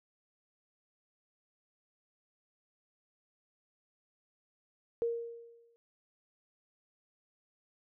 sine tone with exponential decay, 466.5 Hz, A#4, 1 cent sharp, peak -27 dBFS, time 5.02-5.76 s, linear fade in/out 0 ms, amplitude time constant 160 ms, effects none

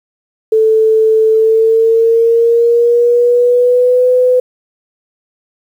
sine tone with pitch glide, 440 to 502.5 Hz, A4 to B4, 0 to +30 cents, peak -6 dBFS, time 0.52-4.4 s, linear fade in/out 5 ms, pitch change +230 cents, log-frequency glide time 1.31-4.09 s, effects 7-bit

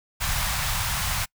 pink band-stop noise, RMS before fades -26 dBFS, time 0.2-1.26 s, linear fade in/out 20 ms, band 150 to 790 Hz, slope 24 dB/octave, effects noise-tail reverb RT60 0.1 s tail -26 dB re dry

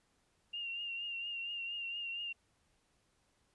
sine tone with vibrato, 2788 Hz, F7, 4 cents flat, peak -38 dBFS, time 0.53-2.33 s, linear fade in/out 10 ms, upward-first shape triangle, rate 4.3 Hz, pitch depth 45 cents each way, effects pink hiss -75 dBFS RMS until 3.54 s + resampled to 24000 Hz

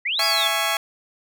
sine linear two-way sweep, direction up then down, 1864.7 to 5000 to 3230 Hz, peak -21 dBFS, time 0.05-0.48 s, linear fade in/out 10 ms, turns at 0.25 s
15% pulse chord, C# minor, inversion first, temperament just, 665.2 / 831.5 / 1108.7 Hz, E5 / G#5 / C#6, +16 / +2 / 0 cents, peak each -19 dBFS, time 0.19-0.77 s, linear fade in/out 2 ms
effects none

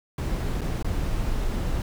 brown noise with dropouts, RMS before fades -26 dBFS, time 0.18-1.82 s, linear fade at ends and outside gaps 2 ms, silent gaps 0.61-0.615 / 0.827-0.845 s, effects none

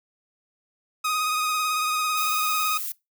sawtooth tone with vibrato, 1249 Hz, D#6, 6 cents sharp, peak -19 dBFS, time 1.04-2.78 s, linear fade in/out 10 ms, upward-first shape sine, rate 18 Hz, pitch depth 26 cents each way
violet noise, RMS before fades -31 dBFS, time 2.17-2.92 s, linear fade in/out 2 ms
effects noise-tail reverb RT60 0.2 s tail -21 dB re dry

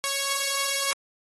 5% pulse tone pair together, 552.6 / 1108.7 Hz, C#5 / C#6, -6 / 0 cents, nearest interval octave, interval 1206 cents, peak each -16 dBFS, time 0.04-0.93 s, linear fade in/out 0 ms, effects AAC 32 kbps

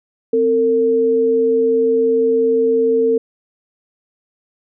sine tone pair together, 258.7 / 454.3 Hz, C4 / A#4, -19 / -45 cents, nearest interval minor seventh, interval 974 cents, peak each -21 / -12 dBFS, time 0.33-3.18 s, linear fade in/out 5 ms, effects none

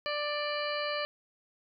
harmonic tone with a mistuned harmonic, 590 Hz, D5, 8 cents sharp, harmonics 1 / 2 / 3 / 4 / 5 / 7 / 8, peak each -34 / -37 / -39 / -40 / -41 / -42 / -43 dBFS, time 0.06-1.05 s, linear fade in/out 0 ms, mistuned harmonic 8, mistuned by -34 cents, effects none

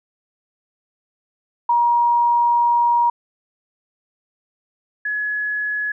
sine tone pair in turn, 950 / 1692.7 Hz, A#5 / G#6, +33 / +33 cents, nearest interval minor seventh, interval 1000 cents, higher second, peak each -13 / -20 dBFS, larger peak first, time 1.69-3.1 / 5.05-5.92 s, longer first, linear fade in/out 5 ms, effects none

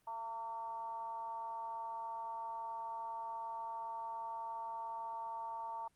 sine tone with frequency modulation, 910 Hz, A#5, 42 cents flat, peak -40 dBFS, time 0.07-5.88 s, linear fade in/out 5 ms, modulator 235 Hz, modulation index 0.58, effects pink hiss -75 dBFS RMS until 5.95 s + Opus 32 kbps

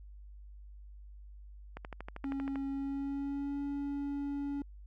click train, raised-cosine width 0.5 ms, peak -27 dBFS, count 11, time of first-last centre 1.77-2.557 s, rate 12.7 Hz
triangle tone with pitch glide, 274 to 283 Hz, C#4 to C#4, -20 to +36 cents, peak -32 dBFS, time 2.24-4.62 s, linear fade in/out 2 ms, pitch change +56 cents, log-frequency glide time 2.68-3.61 s
effects added 50 Hz sine -48 dBFS peak until 4.86 s

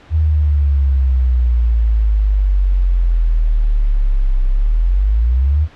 sine exponential two-way sweep, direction down then up, 80 to 31.9 to 80 Hz, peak -10 dBFS, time 0.1-5.68 s, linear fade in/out 50 ms, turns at 4.46 s, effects pink hiss -43 dBFS RMS until 5.75 s + low-pass 3000 Hz 12 dB/octave

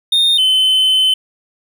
triangle tone pair in turn, 3664 / 3053 Hz, A#7 / G7, -31 / -46 cents, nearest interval minor third, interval 315 cents, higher first, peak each -8 dBFS, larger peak neither, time 0.12-0.38 / 0.38-1.14 s, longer second, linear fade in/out 5 ms, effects none

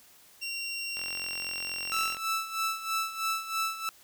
25% pulse tone, 2753 Hz, F7, 25 cents flat, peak -29 dBFS, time 0.41-2.16 s, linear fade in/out 20 ms
click train, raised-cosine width 0.3 ms, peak -26 dBFS, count 54, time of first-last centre 0.97-2.169 s, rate 44.2 Hz
sawtooth tone with tremolo, 1318.5 Hz, E6, in tune, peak -23 dBFS, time 1.92-3.89 s, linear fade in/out 0 ms, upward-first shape sine, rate 3.1 Hz, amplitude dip 75%
effects white hiss -57 dBFS RMS until 4.03 s

